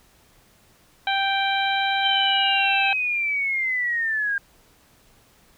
harmonic tone, 784 Hz, G5, in tune, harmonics 1 / 2 / 3 / 4 / 5, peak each -23 / -26 / -28 / -29 / -30 dBFS, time 1.07-2.93 s, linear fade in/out 2 ms
sine linear sweep, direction down, 3136 to 1600 Hz, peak -21 dBFS, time 2.03-4.38 s, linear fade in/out 2 ms
effects pink hiss -57 dBFS RMS until 5.57 s

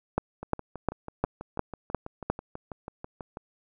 two click trains, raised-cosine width 1 ms, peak -10 / -23 dBFS, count 7 / 19, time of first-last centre 0.18-2.3 / 0.43-3.371 s, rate 2.83 / 6.12 Hz, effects none

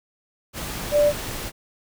sine tone in noise, 587.3 Hz, D5, in tune, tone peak -14 dBFS, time 0.91-1.13 s, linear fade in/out 50 ms, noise pink, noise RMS -31 dBFS, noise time 0.53-1.52 s, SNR +14 dB, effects none

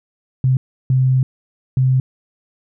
sine tone bursts at uneven times, 130 Hz, C3, 11 cents flat, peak -11 dBFS, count 3, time 0.44-0.57 / 0.9-1.23 / 1.77-2 s, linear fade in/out 2 ms, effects none

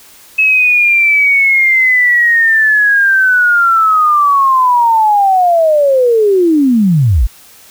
sine linear sweep, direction down, 2587 to 41.99 Hz, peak -6 dBFS, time 0.38-7.27 s, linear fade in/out 10 ms, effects white hiss -40 dBFS RMS until 7.7 s

